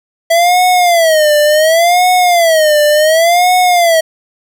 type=tone with vibrato; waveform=square; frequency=659 Hz; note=E5; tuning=1 cent flat; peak=-7 dBFS; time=0.3-4.01 s; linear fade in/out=10 ms; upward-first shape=sine; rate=0.69 Hz; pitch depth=180 cents each way; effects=none

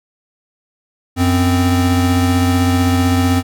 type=tone pair together; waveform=square; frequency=91.68 / 259.3 Hz; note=F#2 / C4; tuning=-15 / -15 cents; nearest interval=octave + tritone; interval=1800 cents; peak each=-15 dBFS; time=1.16-3.43 s; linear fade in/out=50 ms; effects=none

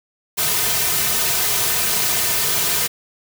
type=noise with comb filter; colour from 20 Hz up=white; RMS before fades=-19 dBFS; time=0.37-2.88 s; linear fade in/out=20 ms; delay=3.6 ms; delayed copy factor=-0.85; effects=none

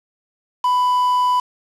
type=tone with quantisation; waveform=triangle; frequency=994 Hz; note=B5; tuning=11 cents sharp; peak=-12 dBFS; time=0.64-1.4 s; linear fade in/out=5 ms; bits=5; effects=low-pass 7000 Hz 12 dB/octave

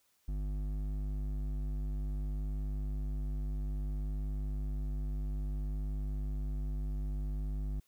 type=tone with hard clipping; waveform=sine; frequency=50.3 Hz; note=G1; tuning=45 cents sharp; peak=-35 dBFS; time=0.28-7.8 s; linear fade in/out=5 ms; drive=10 dB; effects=white hiss -73 dBFS RMS until 7.87 s

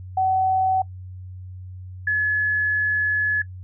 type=tone pair in turn; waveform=sine; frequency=756 / 1705.5 Hz; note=F#5 / G#6; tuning=+37 / +46 cents; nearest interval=octave + major second; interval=1409 cents; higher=second; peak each=-17 dBFS; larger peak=neither; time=0.17-0.82 / 2.07-3.42 s; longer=second; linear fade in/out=5 ms; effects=noise-tail reverb RT60 0.1 s tail -21 dB re dry + added 92 Hz sine -34 dBFS peak until 3.63 s

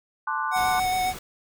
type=chord; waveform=sine; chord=D dominant seventh; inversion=second; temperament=equal; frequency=880 / 1046.5 / 1174.7 / 1480 Hz; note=A5 / C6 / D6 / F#6; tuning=0 / 0 / 0 / 0 cents; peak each=-30 dBFS; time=0.27-0.8 s; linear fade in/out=5 ms
type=tone with vibrato; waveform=square; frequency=740 Hz; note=F#5; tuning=in tune; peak=-23 dBFS; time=0.51-1.14 s; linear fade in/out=50 ms; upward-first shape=square; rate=7.3 Hz; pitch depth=9 cents each way
type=noise; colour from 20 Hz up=pink; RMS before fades=-38 dBFS; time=0.56-1.19 s; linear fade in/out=5 ms
effects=none

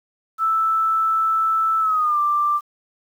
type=tone with pitch glide; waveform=sine; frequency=1318 to 1181 Hz; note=E6 to D6; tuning=-1 to +9 cents; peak=-16 dBFS; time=0.38-2.61 s; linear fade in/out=50 ms; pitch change=-190 cents; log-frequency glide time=1.8-2.19 s; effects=8-bit

